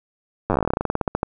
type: slowing click train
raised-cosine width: 1 ms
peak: -6 dBFS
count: 23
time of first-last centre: 0.5-1.231 s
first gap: 9 ms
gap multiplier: 1.11
effects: none